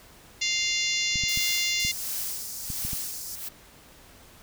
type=harmonic tone; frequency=698.5 Hz; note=F5; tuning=in tune; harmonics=3 / 4 / 5 / 6 / 7 / 8 / 9 / 10; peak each=-30 / -31 / -32 / -33 / -33 / -34 / -35 / -35 dBFS; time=0.41-1.92 s; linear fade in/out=10 ms
type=clicks; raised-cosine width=5 ms; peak=-23 dBFS; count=7; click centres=1.157 / 1.237 / 1.374 / 1.85 / 2.702 / 2.85 / 2.932 s
type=noise with tremolo; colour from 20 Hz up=blue; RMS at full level=-32 dBFS; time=1.28-3.49 s; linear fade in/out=10 ms; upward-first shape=sine; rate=1.4 Hz; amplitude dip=85%
type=high-pass noise; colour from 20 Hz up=pink; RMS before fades=-37 dBFS; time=1.79-3.36 s; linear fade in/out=10 ms; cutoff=4700 Hz; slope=48 dB/octave
effects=pink hiss -52 dBFS RMS until 4.42 s